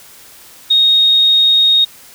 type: tone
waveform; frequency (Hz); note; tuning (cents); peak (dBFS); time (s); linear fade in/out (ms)
sine; 3729; A#7; 0; -7; 0.7-1.85; 10
effects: white hiss -40 dBFS RMS until 2.14 s